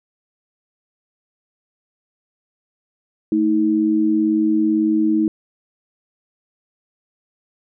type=tone pair together; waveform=sine; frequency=220 / 318 Hz; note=A3 / D#4; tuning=0 / +38 cents; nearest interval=tritone; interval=638 cents; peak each=-20 / -15 dBFS; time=3.32-5.28 s; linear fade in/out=2 ms; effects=none